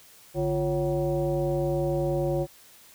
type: tone with frequency modulation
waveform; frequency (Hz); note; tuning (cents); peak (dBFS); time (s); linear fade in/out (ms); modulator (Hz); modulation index
sine; 349.2; F4; 0; -23; 0.34-2.47; 50; 203; 1.4
effects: white hiss -53 dBFS RMS until 2.94 s